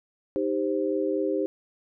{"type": "chord", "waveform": "sine", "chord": "C minor", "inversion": "first", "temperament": "equal with one note detuned", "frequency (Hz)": [311.1, 395.2, 523.3], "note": ["Eb4", "G4", "C5"], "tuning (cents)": [0, 14, 0], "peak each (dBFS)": [-28, -27, -29], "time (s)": [0.36, 1.46], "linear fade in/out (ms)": 0, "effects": []}